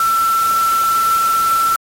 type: tone in noise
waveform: sine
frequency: 1341 Hz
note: E6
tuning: 29 cents sharp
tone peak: -12 dBFS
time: 0-1.76 s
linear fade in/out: 2 ms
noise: white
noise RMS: -26 dBFS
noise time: 0-1.76 s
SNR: +11 dB
effects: AAC 48 kbps